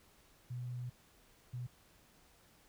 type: tone bursts at uneven times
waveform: sine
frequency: 123.47 Hz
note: B2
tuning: in tune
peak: -39 dBFS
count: 2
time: 0.5-0.9 / 1.53-1.67 s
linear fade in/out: 10 ms
effects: pink hiss -66 dBFS RMS until 2.68 s